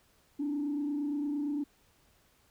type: tone with frequency modulation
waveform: sine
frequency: 290.5 Hz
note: D4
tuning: 19 cents flat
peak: -29 dBFS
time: 0.39-1.64 s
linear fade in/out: 10 ms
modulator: 28.7 Hz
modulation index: 0.5
effects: tanh soft clip ceiling -26 dBFS + pink hiss -67 dBFS RMS until 2.5 s

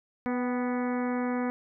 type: harmonic tone with a mistuned harmonic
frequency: 246.9 Hz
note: B3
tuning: in tune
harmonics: 1 / 2 / 3 / 4 / 5 / 6 / 7 / 8 / 9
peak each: -28 / -34 / -38 / -40 / -42 / -44 / -45 / -46 / -47 dBFS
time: 0.26-1.5 s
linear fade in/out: 0 ms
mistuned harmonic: 3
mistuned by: +34 cents
effects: none

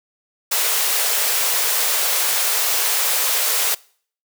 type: high-pass noise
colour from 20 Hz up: white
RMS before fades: -19 dBFS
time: 0.51-3.75 s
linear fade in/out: 10 ms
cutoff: 410 Hz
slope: 96 dB/octave
effects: noise-tail reverb RT60 0.5 s tail -23 dB re dry

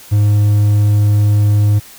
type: tone with hard clipping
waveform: triangle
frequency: 103.83 Hz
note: G#2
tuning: in tune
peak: -9 dBFS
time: 0.11-1.8 s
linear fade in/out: 20 ms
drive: 6 dB
effects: white hiss -38 dBFS RMS until 1.98 s

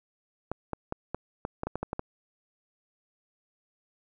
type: clicks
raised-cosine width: 1 ms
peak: -17 dBFS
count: 11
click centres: 0.516 / 0.733 / 0.924 / 1.146 / 1.451 / 1.634 / 1.67 / 1.756 / 1.83 / 1.931 / 1.994 s
effects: none

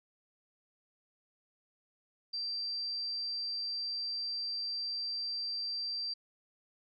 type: tone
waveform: sine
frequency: 4699 Hz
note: D8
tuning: in tune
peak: -34 dBFS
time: 2.33-6.14 s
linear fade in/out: 10 ms
effects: none

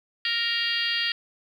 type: harmonic tone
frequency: 466.2 Hz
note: A#4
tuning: in tune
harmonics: 3 / 4 / 5 / 6 / 7 / 8 / 9 / 10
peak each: -37 / -29 / -37 / -29 / -30 / -37 / -35 / -31 dBFS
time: 0.25-1.12 s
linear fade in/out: 2 ms
effects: 9-bit

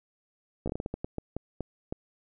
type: slowing click train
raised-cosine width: 2 ms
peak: -19 dBFS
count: 13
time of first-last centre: 0.66-1.925 s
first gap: 15 ms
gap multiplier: 1.32
effects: none

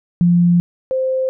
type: tone pair in turn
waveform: sine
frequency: 174.1 / 521.7 Hz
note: F3 / C5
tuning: -5 / -5 cents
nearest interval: octave + perfect fifth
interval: 1900 cents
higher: second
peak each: -9 / -15 dBFS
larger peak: first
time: 0.21-0.6 / 0.91-1.29 s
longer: first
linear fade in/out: 0 ms
effects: none

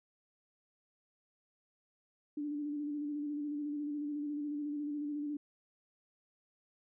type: tone with vibrato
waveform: sine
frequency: 293.7 Hz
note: D4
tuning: in tune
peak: -35 dBFS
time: 2.37-5.37 s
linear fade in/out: 5 ms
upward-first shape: square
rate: 14 Hz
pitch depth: 27 cents each way
effects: none

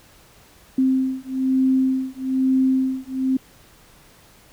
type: beating tone pair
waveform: sine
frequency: 261.6 / 262.7 Hz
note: C4 / C4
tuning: 0 / +7 cents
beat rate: 1.1 Hz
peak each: -20 dBFS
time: 0.78-3.37 s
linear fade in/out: 5 ms
effects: pink hiss -51 dBFS RMS until 4.52 s

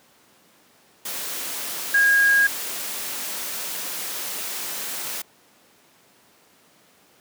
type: tone in noise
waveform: sine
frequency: 1634 Hz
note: G#6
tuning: 29 cents flat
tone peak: -14 dBFS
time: 1.94-2.47 s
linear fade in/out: 5 ms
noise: white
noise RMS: -30 dBFS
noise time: 1.05-5.22 s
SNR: +13 dB
effects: pink hiss -56 dBFS RMS until 7.2 s + high-pass 200 Hz 12 dB/octave

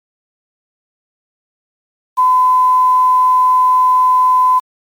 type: tone with quantisation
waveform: sine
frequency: 1013 Hz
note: B5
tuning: 44 cents sharp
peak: -7 dBFS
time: 2.17-4.6 s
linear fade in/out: 20 ms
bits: 6
effects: MP3 96 kbps

